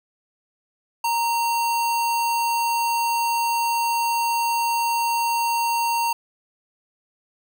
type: tone with sample-and-hold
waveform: sine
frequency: 932.3 Hz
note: A#5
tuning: in tune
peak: -19 dBFS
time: 1.04-6.13 s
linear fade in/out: 5 ms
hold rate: 3675 Hz
effects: none